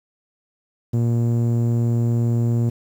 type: tone with low-pass filter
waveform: sawtooth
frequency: 117.5 Hz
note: A#2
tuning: 14 cents sharp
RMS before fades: -19 dBFS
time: 0.93-2.7 s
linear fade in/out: 10 ms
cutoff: 320 Hz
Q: 0.62
effects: 8-bit